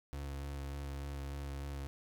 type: tone with vibrato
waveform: 35% pulse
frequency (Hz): 69.9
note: C#2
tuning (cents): +15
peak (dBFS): -38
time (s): 0.13-1.87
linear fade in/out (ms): 0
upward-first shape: sine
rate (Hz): 3.4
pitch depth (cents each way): 18
effects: none